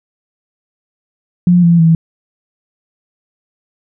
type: tone with pitch steps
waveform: sine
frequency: 176.8 / 170.09 / 163.63 Hz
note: F3 / F3 / E3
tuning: +22 / -45 / -12 cents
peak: -5 dBFS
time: 1.47-1.95 s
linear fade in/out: 2 ms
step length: 160 ms
effects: none